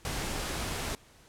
pink noise, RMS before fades -34 dBFS, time 0.05-0.95 s, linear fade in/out 0 ms, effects pink hiss -58 dBFS RMS until 1.28 s + low-pass 11000 Hz 12 dB/octave

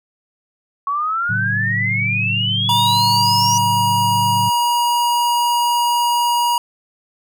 sine exponential sweep, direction up, 1108.7 to 5920 Hz, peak -17 dBFS, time 0.87-3.58 s, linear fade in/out 2 ms
sine chord, F# minor, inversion first, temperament equal, 110 / 138.59 / 185 Hz, A2 / C#3 / F#3, 0 / 0 / 0 cents, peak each -22 / -28 / -27 dBFS, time 1.29-4.5 s, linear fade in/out 10 ms
square tone, 956 Hz, A#5, 43 cents sharp, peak -15 dBFS, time 2.69-6.58 s, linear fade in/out 2 ms
effects none

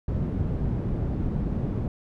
white low-pass noise, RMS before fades -27 dBFS, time 0.08-1.88 s, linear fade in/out 2 ms, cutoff 170 Hz, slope 12 dB/octave, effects none

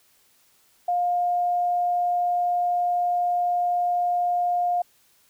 sine tone, 708 Hz, F5, 23 cents sharp, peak -20 dBFS, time 0.88-4.82 s, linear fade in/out 5 ms, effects white hiss -61 dBFS RMS until 5.29 s

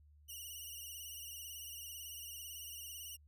5% pulse tone with vibrato, 2891 Hz, F#7, 41 cents flat, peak -38 dBFS, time 0.28-3.17 s, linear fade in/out 20 ms, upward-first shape sine, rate 18 Hz, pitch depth 66 cents each way, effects added 74 Hz sine -61 dBFS peak until 3.27 s

